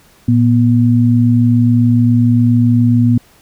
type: tone pair together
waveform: sine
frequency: 114.9 / 242.1 Hz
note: A#2 / B3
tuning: -25 / -34 cents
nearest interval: octave + minor second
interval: 1291 cents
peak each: -10 dBFS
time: 0.28-3.18 s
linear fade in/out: 5 ms
effects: pink hiss -48 dBFS RMS until 3.41 s

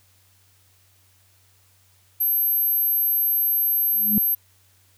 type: tone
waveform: sine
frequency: 12440 Hz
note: G9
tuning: 14 cents flat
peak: -18 dBFS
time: 2.2-4.35 s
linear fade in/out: 10 ms
type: tone with exponential growth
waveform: sine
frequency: 207.7 Hz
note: G#3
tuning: in tune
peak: -15 dBFS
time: 3.92-4.18 s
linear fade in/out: 0 ms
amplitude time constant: 55 ms
effects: added 94 Hz sine -60 dBFS peak until 4.97 s + white hiss -60 dBFS RMS until 4.97 s

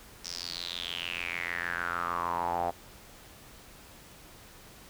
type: tone with band-pass filter sweep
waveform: sawtooth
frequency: 86.6 Hz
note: F2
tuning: 14 cents flat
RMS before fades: -34 dBFS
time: 0.24-2.71 s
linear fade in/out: 10 ms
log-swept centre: 5600 to 720 Hz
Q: 6.5
effects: pink hiss -52 dBFS RMS until 4.89 s

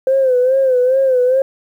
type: tone with vibrato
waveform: sine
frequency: 517 Hz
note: C5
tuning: 21 cents flat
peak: -9 dBFS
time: 0.07-1.42 s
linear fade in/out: 2 ms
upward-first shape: sine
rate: 2.4 Hz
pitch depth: 76 cents each way
effects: tanh soft clip ceiling -5 dBFS + 8-bit

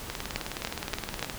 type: two click trains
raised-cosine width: 0.2 ms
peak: -15 / -11 dBFS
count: 24 / 4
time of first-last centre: 0.1-1.298 / 0.36-1.227 s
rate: 19.2 / 3.46 Hz
effects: pink hiss -40 dBFS RMS until 1.38 s

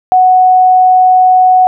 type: tone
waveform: sine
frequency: 740 Hz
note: F#5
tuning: in tune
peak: -3 dBFS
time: 0.12-1.67 s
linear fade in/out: 0 ms
effects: none

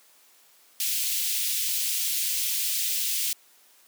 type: high-pass noise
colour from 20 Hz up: white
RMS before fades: -27 dBFS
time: 0.8-3.33 s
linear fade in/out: 2 ms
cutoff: 2500 Hz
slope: 24 dB/octave
effects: white hiss -58 dBFS RMS until 3.87 s + high-pass 300 Hz 12 dB/octave

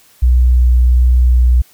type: tone with vibrato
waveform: sine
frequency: 61.6 Hz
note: B1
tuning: 4 cents flat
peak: -6 dBFS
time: 0.22-1.62 s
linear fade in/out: 10 ms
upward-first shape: sine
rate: 1.4 Hz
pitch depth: 9 cents each way
effects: white hiss -48 dBFS RMS until 1.73 s

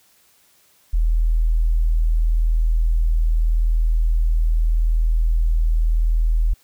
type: tone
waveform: sine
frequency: 40.41 Hz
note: E1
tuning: 34 cents flat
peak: -14 dBFS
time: 0.93-6.54 s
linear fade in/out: 10 ms
effects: white hiss -57 dBFS RMS until 6.63 s

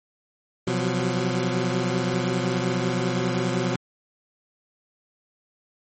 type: tone cluster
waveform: 20% pulse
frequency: 126.1 / 176.4 / 186.4 Hz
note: B2 / F3 / F#3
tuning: +36 / +18 / +13 cents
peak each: -21 / -22 / -23 dBFS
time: 0.67-3.76 s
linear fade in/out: 5 ms
effects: MP3 32 kbps

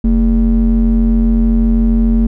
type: ring-modulated tone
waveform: triangle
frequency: 90.4 Hz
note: F#2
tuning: 40 cents flat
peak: -3 dBFS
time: 0.04-2.27 s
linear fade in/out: 5 ms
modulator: 137 Hz
effects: none

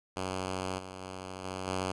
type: tone with level steps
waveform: 5% pulse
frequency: 93.5 Hz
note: F#2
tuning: 19 cents sharp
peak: -22 / -31 / -29 / -25 / -20 dBFS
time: 0.16-1.92 s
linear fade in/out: 10 ms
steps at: 0.78 / 1.01 / 1.44 / 1.67 s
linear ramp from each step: 10 ms
effects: resampled to 24000 Hz

